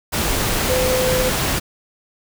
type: tone in noise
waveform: sine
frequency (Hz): 510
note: C5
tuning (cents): -44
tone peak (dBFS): -18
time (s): 0.68-1.3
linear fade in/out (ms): 20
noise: pink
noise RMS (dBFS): -20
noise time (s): 0.12-1.6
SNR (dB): -1
effects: none